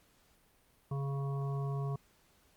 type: harmonic tone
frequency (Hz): 138.59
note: C#3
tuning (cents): 0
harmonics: 1 / 3 / 5 / 7 / 8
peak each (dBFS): -33 / -44 / -48 / -53 / -48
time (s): 0.91-1.96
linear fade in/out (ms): 5
effects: pink hiss -68 dBFS RMS until 2.56 s + Opus 48 kbps